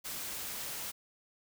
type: noise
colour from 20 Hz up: white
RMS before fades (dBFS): -40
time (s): 0.04-0.92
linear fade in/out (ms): 20
effects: none